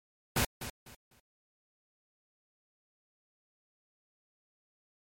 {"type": "noise with echo", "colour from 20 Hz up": "pink", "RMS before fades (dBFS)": -28, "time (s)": [0.36, 0.45], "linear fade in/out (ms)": 5, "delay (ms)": 250, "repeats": 3, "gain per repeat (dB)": -12, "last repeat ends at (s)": 1.2, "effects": ["MP3 64 kbps"]}